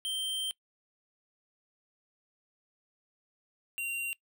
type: tone pair in turn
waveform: square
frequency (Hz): 3136 / 2764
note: G7 / F7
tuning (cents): 0 / -19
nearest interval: major second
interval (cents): 219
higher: first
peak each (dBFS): -32 / -33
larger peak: first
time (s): 0.05-0.51 / 3.78-4.13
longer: first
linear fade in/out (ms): 0
effects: noise-tail reverb RT60 0.1 s tail -21 dB re dry